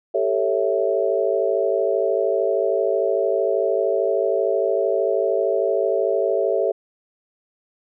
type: chord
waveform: sine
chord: A dominant seventh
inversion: third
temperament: equal with one note detuned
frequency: 392 / 445.1 / 554.4 / 659.3 Hz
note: G4 / A4 / C#5 / E5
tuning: 0 / +20 / 0 / 0 cents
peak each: -23 dBFS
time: 0.14-6.72 s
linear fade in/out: 10 ms
effects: none